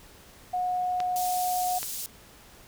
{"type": "tone", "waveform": "sine", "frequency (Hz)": 727, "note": "F#5", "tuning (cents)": -31, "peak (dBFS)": -25, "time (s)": [0.53, 1.79], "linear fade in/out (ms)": 10}
{"type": "clicks", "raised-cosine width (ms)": 0.2, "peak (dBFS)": -17, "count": 2, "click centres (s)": [1.003, 1.83]}
{"type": "band-pass noise", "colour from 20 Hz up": "white", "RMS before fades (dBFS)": -35, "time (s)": [1.16, 2.06], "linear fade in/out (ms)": 0, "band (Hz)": [4900, 16000], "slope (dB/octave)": 12}
{"effects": ["pink hiss -52 dBFS RMS until 2.67 s"]}